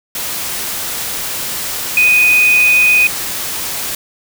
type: tone in noise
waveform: sine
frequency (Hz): 2489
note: D#7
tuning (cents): 0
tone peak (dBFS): -7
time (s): 1.97-3.07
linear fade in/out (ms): 2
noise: white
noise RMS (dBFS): -21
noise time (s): 0.15-3.95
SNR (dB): +11
effects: none